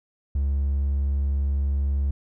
triangle tone, 69.7 Hz, C#2, 10 cents sharp, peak -18 dBFS, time 0.35-2.11 s, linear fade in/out 5 ms, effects tanh soft clip ceiling -14 dBFS

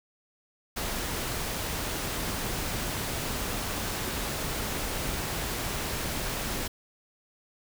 pink noise, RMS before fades -32 dBFS, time 0.76-6.68 s, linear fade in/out 10 ms, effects none

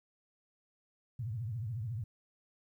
sine tone with vibrato, 113.3 Hz, A#2, 49 cents flat, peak -35 dBFS, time 1.19-2.04 s, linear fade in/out 5 ms, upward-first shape triangle, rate 14 Hz, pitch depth 270 cents each way, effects 12-bit

